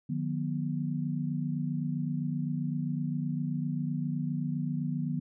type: tone cluster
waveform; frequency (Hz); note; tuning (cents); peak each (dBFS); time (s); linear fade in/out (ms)
sine; 152 / 179.7 / 244; D#3 / F3 / B3; -40 / +50 / -21; -32 / -35 / -34; 0.09-5.2; 10
effects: none